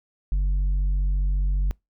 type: tone with tanh clipping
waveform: sine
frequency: 47.39 Hz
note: F#1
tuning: 42 cents sharp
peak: -20 dBFS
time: 0.32-1.71 s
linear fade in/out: 0 ms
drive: 4 dB
effects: noise-tail reverb RT60 0.2 s tail -26 dB re dry